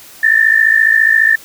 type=tone pair together; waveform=sine; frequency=1756 / 1810.6 Hz; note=A6 / A6; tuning=-4 / +49 cents; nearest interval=minor second; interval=53 cents; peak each=-10 dBFS; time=0.23-1.36 s; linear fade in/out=5 ms; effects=white hiss -38 dBFS RMS until 1.44 s